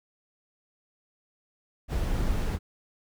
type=noise; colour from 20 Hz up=brown; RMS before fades=-27 dBFS; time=1.88-2.59 s; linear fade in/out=50 ms; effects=none